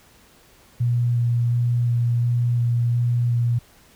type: tone with vibrato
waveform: sine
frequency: 119.8 Hz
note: A#2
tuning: 48 cents sharp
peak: -17 dBFS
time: 0.8-3.59 s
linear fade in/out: 10 ms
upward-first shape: square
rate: 1.4 Hz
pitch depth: 9 cents each way
effects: pink hiss -53 dBFS RMS until 3.95 s